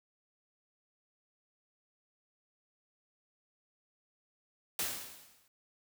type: noise with exponential decay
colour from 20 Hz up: white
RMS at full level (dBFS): -32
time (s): 4.79-5.48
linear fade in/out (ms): 2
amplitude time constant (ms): 150
effects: none